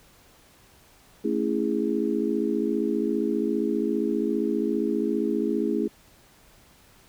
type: chord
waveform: sine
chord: A major seventh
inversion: none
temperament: just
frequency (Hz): 220 / 275 / 330 / 412.5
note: A3 / C#4 / E4 / G#4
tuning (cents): 0 / -14 / +2 / -12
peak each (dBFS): -28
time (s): 1.24-5.88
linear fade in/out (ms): 10
effects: pink hiss -56 dBFS RMS until 7.08 s